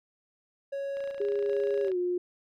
triangle tone with tremolo, 554.4 Hz, C#5, in tune, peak -29 dBFS, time 0.72-1.91 s, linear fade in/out 10 ms, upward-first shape square, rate 1.3 Hz, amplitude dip 40%
click train, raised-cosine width 0.3 ms, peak -32 dBFS, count 28, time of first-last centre 0.97-1.917 s, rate 28.5 Hz
sine tone with pitch glide, 407.5 to 356.8 Hz, G#4 to F4, -33 to +37 cents, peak -26 dBFS, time 1.2-2.18 s, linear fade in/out 5 ms, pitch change -230 cents, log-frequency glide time 1.82-1.97 s
effects none

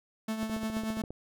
45% pulse tone with tremolo, 220 Hz, A3, in tune, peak -29 dBFS, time 0.28-1.02 s, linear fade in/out 5 ms, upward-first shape triangle, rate 8.6 Hz, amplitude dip 60%
click train, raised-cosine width 2 ms, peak -27 dBFS, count 11, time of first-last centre 0.43-1.106 s, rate 14.8 Hz
effects none

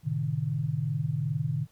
sine tone cluster, 110.1 / 129.7 / 152.2 Hz, A2 / C3 / D#3, +2 / -15 / -38 cents, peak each -34 / -31 / -29 dBFS, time 0.03-1.67 s, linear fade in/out 50 ms, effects pink hiss -65 dBFS RMS until 1.71 s

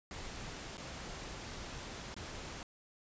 pink noise with dropouts, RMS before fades -45 dBFS, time 0.11-2.63 s, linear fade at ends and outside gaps 1 ms, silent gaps 0.771-0.779 / 2.143-2.165 s, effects resampled to 16000 Hz

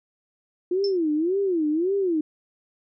sine tone with vibrato, 346.1 Hz, F4, 16 cents flat, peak -20 dBFS, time 0.71-2.21 s, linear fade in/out 5 ms, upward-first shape sine, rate 1.8 Hz, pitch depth 250 cents each way
sine tone with exponential decay, 5300 Hz, E8, 9 cents sharp, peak -26 dBFS, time 0.84-0.97 s, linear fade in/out 2 ms, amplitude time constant 28 ms
effects none

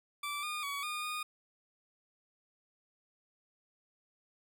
20% pulse tone with pitch steps, 1165 / 1218 / 1130 / 1220 / 1229 Hz, D6 / D#6 / C#6 / D#6 / D#6, -14 / -37 / +33 / -34 / -22 cents, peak -31 dBFS, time 0.23-1.23 s, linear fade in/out 5 ms, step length 200 ms, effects none

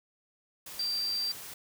sine tone in noise, 4699 Hz, D8, in tune, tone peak -29 dBFS, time 0.79-1.32 s, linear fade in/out 5 ms, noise white, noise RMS -44 dBFS, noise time 0.66-1.54 s, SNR +12 dB, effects none

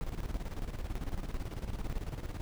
brown noise with tremolo, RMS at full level -35 dBFS, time 0.01-2.41 s, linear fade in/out 0 ms, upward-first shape square, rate 18 Hz, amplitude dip 65%, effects none

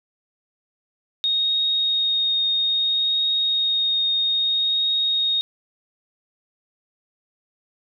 sine tone with vibrato, 3723 Hz, A#7, 3 cents flat, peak -18 dBFS, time 1.24-5.41 s, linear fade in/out 0 ms, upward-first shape triangle, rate 0.61 Hz, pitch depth 10 cents each way, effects none

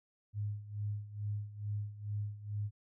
sine tone with tremolo, 103.83 Hz, G#2, in tune, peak -33 dBFS, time 0.33-2.71 s, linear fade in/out 50 ms, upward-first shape sine, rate 2.3 Hz, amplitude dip 80%, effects none

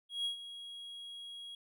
triangle tone with ADSR envelope, 3300 Hz, G#7, 12 cents flat, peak -30 dBFS, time 0.09-1.55 s, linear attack 160 ms, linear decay 110 ms, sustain -13 dB, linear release 3 ms, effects none

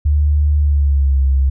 sine tone with pitch glide, 73.8 to 67.29 Hz, D2 to C2, +9 to +49 cents, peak -10 dBFS, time 0.05-1.5 s, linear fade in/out 10 ms, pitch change -160 cents, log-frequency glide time 0.58-1.21 s, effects none

